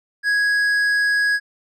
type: tone with tanh clipping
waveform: sine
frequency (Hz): 1661.2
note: G#6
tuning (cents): 0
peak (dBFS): -17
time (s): 0.23-1.4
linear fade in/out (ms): 50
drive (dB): 8
effects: none